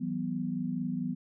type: chord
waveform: sine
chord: E suspended second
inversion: none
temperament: equal with one note detuned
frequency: 164.81 / 189.32 / 246.9 Hz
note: E3 / F#3 / B3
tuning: 0 / +40 / 0 cents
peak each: -36 / -35 / -33 dBFS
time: 0-1.15 s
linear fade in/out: 20 ms
effects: none